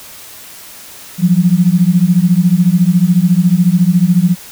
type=beating tone pair; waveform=sine; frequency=170.9 / 184.9 Hz; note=F3 / F#3; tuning=-37 / -1 cents; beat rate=14 Hz; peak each=-10 dBFS; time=1.18-4.36 s; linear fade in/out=50 ms; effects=white hiss -34 dBFS RMS until 4.51 s